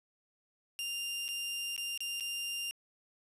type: tone with dropouts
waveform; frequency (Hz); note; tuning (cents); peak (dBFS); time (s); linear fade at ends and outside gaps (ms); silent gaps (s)
sawtooth; 2794; F7; 0; -32; 0.79-2.71; 0; 1.281-1.288 / 1.764-1.778 / 1.976-2.005 / 2.199-2.207
effects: resampled to 32000 Hz + 10-bit